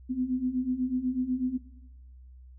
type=beating tone pair; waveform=sine; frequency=248.9 / 257 Hz; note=B3 / C4; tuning=+14 / -31 cents; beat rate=8.1 Hz; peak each=-32 / -28 dBFS; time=0.09-1.58 s; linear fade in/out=20 ms; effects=noise-tail reverb RT60 1.0 s tail -17 dB re dry + added 63 Hz sine -47 dBFS peak until 2.58 s